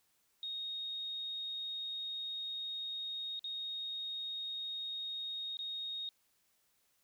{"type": "tone with dropouts", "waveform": "sine", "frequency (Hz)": 3729, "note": "A#7", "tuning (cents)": 0, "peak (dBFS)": -38, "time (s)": [0.43, 6.09], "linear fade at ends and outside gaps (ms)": 1, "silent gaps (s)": [[3.393, 3.442], [5.57, 5.59]], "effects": ["white hiss -75 dBFS RMS until 7.03 s"]}